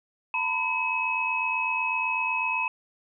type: tone cluster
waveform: sine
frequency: 909 / 997 / 2561 Hz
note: A#5 / B5 / D#7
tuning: -44 / +16 / +49 cents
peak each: -32 / -30 / -26 dBFS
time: 0.34-2.68 s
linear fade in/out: 2 ms
effects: none